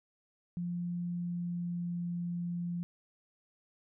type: tone with pitch glide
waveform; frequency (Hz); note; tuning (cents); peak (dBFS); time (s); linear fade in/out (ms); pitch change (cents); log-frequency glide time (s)
sine; 174.61 to 173.6; F3 to F3; 0 to -10; -33; 0.57-2.83; 0; -10; 1.01-2.06
effects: none